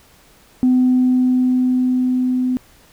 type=tone with level ramp; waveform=sine; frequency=253.4 Hz; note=B3; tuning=45 cents sharp; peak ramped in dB=-9 to -15 dBFS; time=0.63-2.57 s; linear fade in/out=0 ms; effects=tanh soft clip ceiling -7 dBFS + pink hiss -50 dBFS RMS until 2.92 s